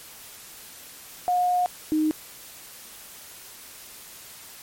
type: tone pair in turn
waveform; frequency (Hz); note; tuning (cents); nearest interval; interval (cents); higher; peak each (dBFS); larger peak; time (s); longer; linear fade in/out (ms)
sine; 719 / 309.5; F#5 / D#4; -50 / -9; octave + minor third; 1459; first; -19; neither; 1.28-1.66 / 1.92-2.11; first; 0
effects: white hiss -44 dBFS RMS until 4.62 s + MP3 64 kbps